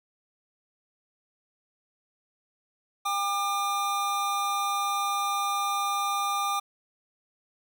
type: tone pair together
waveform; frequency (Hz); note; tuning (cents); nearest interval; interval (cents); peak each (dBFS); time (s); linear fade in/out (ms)
square; 800.9 / 1200; G5 / D6; +37 / +37; perfect fifth; 700; -31 / -28; 3.05-6.6; 10
effects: none